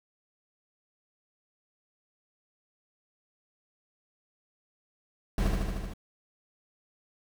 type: noise with echo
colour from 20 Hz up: brown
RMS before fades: -27 dBFS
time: 5.38-5.48 s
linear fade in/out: 2 ms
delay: 76 ms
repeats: 6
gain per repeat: -2 dB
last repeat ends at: 5.936 s
effects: none